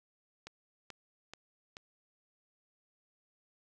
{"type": "click train", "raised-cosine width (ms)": 0.2, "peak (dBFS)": -28, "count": 4, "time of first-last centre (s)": [0.47, 1.769], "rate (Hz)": 2.31, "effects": []}